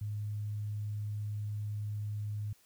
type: tone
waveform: sine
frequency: 104.7 Hz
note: G#2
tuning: 15 cents sharp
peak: -34 dBFS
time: 0.01-2.53 s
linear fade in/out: 5 ms
effects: white hiss -66 dBFS RMS until 2.65 s